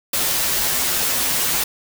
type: noise with comb filter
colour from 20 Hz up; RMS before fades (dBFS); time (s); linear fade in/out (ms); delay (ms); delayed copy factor
white; -20; 0.13-1.64; 5; 9.9; -0.85
effects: none